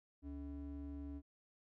triangle ring-modulated tone, 177.8 Hz, F3, 31 cents sharp, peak -39 dBFS, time 0.22-1.22 s, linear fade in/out 50 ms, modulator 106 Hz, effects none

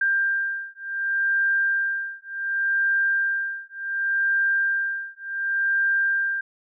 sine beating tone pair, 1589 / 1589.68 Hz, G6 / G6, +23 / +24 cents, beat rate 0.68 Hz, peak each -24 / -24 dBFS, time 0.01-6.41 s, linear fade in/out 5 ms, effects none

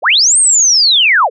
sine linear two-way sweep, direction up then down, 362.1 to 8750 to 404 Hz, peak -6 dBFS, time 0.02-1.3 s, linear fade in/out 50 ms, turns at 0.38 s, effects none

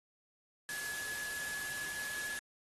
sine tone in noise, 1700 Hz, G#6, 40 cents sharp, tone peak -40 dBFS, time 0.69-2.39 s, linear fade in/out 0 ms, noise white, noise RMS -43 dBFS, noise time 0.69-2.39 s, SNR 0 dB, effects AAC 32 kbps

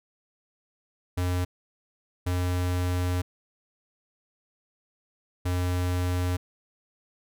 square tone bursts at uneven times, 90 Hz, F#2, 47 cents flat, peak -25 dBFS, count 3, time 1.17-1.45 / 2.26-3.22 / 5.45-6.37 s, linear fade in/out 10 ms, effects none

